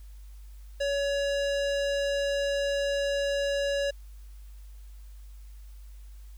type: tone with low-pass filter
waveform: square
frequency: 563 Hz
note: C#5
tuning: 27 cents sharp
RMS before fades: -28 dBFS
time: 0.8-3.91 s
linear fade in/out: 10 ms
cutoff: 5600 Hz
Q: 1.1
effects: added 50 Hz sine -43 dBFS peak until 6.37 s + white hiss -63 dBFS RMS until 6.37 s